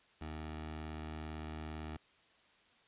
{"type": "tone with notch filter", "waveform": "15% pulse", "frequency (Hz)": 77.78, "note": "D#2", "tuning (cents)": 0, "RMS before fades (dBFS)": -44, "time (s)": [0.21, 1.97], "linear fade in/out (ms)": 5, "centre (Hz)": 180, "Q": 1.9, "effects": ["white hiss -67 dBFS RMS until 2.87 s", "resampled to 8000 Hz"]}